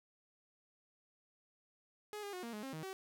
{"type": "tone with pitch steps", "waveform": "sawtooth", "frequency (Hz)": [419.4, 405.2, 363.2, 233.6, 210.9, 267.8, 157.5, 381.6], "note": ["G#4", "G#4", "F#4", "A#3", "G#3", "C4", "D#3", "G4"], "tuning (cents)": [17, -43, -32, 4, 27, 40, 21, -47], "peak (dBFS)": -39, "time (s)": [2.13, 2.93], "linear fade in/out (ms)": 0, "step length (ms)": 100, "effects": []}